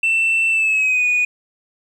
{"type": "tone with pitch glide", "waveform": "sine", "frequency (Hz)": [2675, 2467], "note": ["E7", "D#7"], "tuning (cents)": [25, -15], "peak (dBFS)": -12, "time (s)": [0.03, 1.25], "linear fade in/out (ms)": 5, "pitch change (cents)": -140, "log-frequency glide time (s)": [0.5, 1.06], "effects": ["tanh soft clip ceiling -12 dBFS", "8-bit"]}